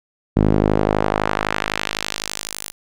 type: tone with band-pass filter sweep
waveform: sawtooth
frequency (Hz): 51.91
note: G#1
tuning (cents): 0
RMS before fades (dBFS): -20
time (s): 0.36-2.72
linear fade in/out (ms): 10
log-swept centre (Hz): 230 to 12000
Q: 0.88
effects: none